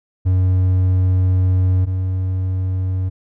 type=tone pair in turn; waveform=triangle; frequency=92.5 / 93.2 Hz; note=F#2 / F#2; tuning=0 / +13 cents; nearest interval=unison; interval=13 cents; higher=second; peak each=-10 / -15 dBFS; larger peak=first; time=0.25-1.86 / 1.86-3.1 s; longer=first; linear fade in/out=20 ms; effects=none

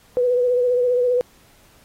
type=tone with vibrato; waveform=sine; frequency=493.9 Hz; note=B4; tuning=in tune; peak=-15 dBFS; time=0.17-1.21 s; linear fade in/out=0 ms; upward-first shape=sine; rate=15 Hz; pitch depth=33 cents each way; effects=pink hiss -54 dBFS RMS until 1.84 s + AAC 48 kbps

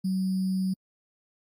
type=tone with sample-and-hold; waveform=sine; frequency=188.4 Hz; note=F#3; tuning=32 cents sharp; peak=-24 dBFS; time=0.04-0.74 s; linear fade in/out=10 ms; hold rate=4900 Hz; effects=AAC 48 kbps

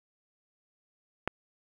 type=click; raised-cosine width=0.5 ms; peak=-13 dBFS; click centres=1.276 s; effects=8-bit

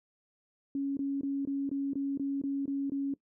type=tone bursts; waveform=sine; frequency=277.2 Hz; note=C#4; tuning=in tune; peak=-29 dBFS; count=10; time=0.75-3.139 s; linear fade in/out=2 ms; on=220 ms; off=21 ms; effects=noise-tail reverb RT60 0.1 s tail -20 dB re dry

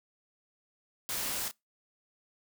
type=noise with echo; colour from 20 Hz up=white; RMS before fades=-35 dBFS; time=1.09-1.48 s; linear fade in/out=0 ms; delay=31 ms; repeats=1; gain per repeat=-7 dB; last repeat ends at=1.511 s; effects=noise-tail reverb RT60 0.2 s tail -24 dB re dry

